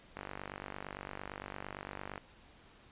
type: click train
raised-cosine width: 0.5 ms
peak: -26 dBFS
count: 99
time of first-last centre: 0.17-2.178 s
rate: 48.8 Hz
effects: pink hiss -60 dBFS RMS until 2.91 s + resampled to 8000 Hz